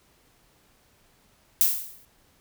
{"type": "noise with exponential decay", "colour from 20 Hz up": "violet", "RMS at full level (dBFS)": -17, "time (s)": [1.61, 2.05], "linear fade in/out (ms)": 0, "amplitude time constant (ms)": 94, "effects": ["pink hiss -62 dBFS RMS until 2.4 s"]}